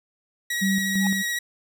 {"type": "tone with vibrato", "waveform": "sawtooth", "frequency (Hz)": 1909, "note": "A#6", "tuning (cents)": 41, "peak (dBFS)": -21, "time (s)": [0.5, 1.39], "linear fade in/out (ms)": 5, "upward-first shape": "triangle", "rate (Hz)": 14, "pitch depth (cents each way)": 18}
{"type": "tone with tremolo", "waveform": "sine", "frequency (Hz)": 194, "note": "G3", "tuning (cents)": -18, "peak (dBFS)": -20, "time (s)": [0.61, 1.23], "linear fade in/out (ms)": 20, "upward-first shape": "square", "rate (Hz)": 2.9, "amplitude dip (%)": 55}
{"type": "tone with exponential growth", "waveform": "triangle", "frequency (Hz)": 830.6, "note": "G#5", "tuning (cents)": 0, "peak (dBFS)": -24, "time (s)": [0.98, 1.07], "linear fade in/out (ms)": 1, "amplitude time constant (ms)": 19}
{"effects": []}